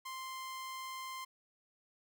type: tone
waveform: sawtooth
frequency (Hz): 1046.5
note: C6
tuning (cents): 0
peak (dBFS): -38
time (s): 0.05-1.25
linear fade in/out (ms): 10
effects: none

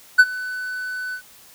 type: tone with ADSR envelope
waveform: triangle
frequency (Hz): 1500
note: F#6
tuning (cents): +23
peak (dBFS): -3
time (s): 0.18-1.22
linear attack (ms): 17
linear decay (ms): 47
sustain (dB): -21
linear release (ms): 84
effects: white hiss -48 dBFS RMS until 1.54 s

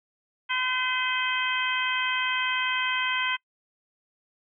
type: harmonic tone with a mistuned harmonic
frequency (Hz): 510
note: C5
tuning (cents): -44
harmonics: 2 / 3 / 4 / 5 / 6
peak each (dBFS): -31 / -30 / -30 / -31 / -31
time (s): 0.49-3.37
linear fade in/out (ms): 20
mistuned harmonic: 6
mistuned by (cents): +44
effects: noise-tail reverb RT60 0.1 s tail -25 dB re dry

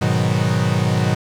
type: chord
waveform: 45% pulse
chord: G# minor seventh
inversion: none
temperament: equal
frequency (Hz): 103.83 / 123.47 / 155.56 / 185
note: G#2 / B2 / D#3 / F#3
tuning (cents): 0 / 0 / 0 / 0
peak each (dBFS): -21 / -20 / -22 / -22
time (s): 0.01-1.15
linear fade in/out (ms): 10
effects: low-pass 8000 Hz 12 dB/octave + 7-bit

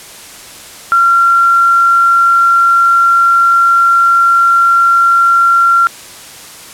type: tone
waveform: sine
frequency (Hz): 1373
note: F6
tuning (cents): -30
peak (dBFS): -5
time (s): 0.92-5.87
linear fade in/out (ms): 0
effects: white hiss -32 dBFS RMS until 6.73 s + low-pass 11000 Hz 12 dB/octave

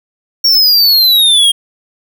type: exponential sweep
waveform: square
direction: down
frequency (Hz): 5570 to 3211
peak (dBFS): -6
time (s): 0.44-1.52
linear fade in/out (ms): 10
effects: none

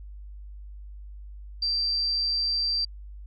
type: tone with amplitude modulation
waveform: sine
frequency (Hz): 4699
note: D8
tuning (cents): 0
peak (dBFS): -22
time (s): 1.62-2.85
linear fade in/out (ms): 5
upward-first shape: sine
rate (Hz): 153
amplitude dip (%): 30
effects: added 50 Hz sine -39 dBFS peak until 3.26 s

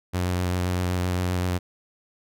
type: tone with vibrato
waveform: sawtooth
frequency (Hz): 90.2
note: F#2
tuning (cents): -44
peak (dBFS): -19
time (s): 0.13-1.59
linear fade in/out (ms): 20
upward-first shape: sine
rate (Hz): 7.7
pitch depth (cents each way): 19
effects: none

